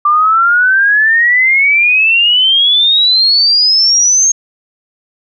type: exponential sweep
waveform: sine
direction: up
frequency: 1174.7 to 6520 Hz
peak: -6 dBFS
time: 0.05-4.32 s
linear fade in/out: 5 ms
effects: none

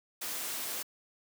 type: noise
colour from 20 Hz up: white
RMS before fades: -37 dBFS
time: 0.21-0.83 s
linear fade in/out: 10 ms
effects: high-pass 200 Hz 12 dB/octave

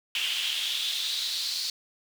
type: noise with high-pass filter sweep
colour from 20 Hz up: brown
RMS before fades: -30 dBFS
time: 0.15-1.7 s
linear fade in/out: 2 ms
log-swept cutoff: 2900 to 4400 Hz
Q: 5.1
effects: none

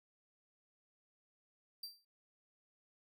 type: tone with exponential decay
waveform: 45% pulse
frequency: 4699 Hz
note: D8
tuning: in tune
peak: -40 dBFS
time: 1.83-2.05 s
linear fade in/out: 5 ms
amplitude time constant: 46 ms
effects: none

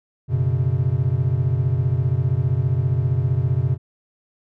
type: chord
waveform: triangle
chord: F# suspended fourth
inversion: none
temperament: equal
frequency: 92.5 / 123.47 / 138.59 Hz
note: F#2 / B2 / C#3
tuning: 0 / 0 / 0 cents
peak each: -22 / -18 / -20 dBFS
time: 0.28-3.78 s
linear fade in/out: 50 ms
effects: none

